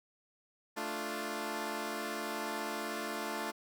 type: chord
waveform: 10% pulse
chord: D minor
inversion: second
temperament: equal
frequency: 220 / 293.7 / 349.2 Hz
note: A3 / D4 / F4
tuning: 0 / 0 / 0 cents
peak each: -32 / -33 / -32 dBFS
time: 0.76-3.52 s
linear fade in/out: 20 ms
effects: none